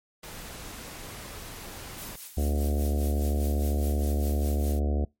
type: noise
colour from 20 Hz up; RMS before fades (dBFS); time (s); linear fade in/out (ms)
pink; -41; 0.23-2.16; 5
type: noise with tremolo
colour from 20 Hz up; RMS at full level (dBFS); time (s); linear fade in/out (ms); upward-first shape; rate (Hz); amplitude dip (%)
blue; -40; 1.98-4.79; 2; sine; 4.9; 60
type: harmonic tone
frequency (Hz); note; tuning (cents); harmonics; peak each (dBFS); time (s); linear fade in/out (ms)
72.7; D2; -17; 1 / 3 / 4 / 5 / 6 / 7 / 8 / 9 / 10; -24 / -34 / -36 / -38 / -40 / -41 / -42 / -43 / -44; 2.37-5.05; 5
effects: noise-tail reverb RT60 0.2 s tail -24 dB re dry + MP3 64 kbps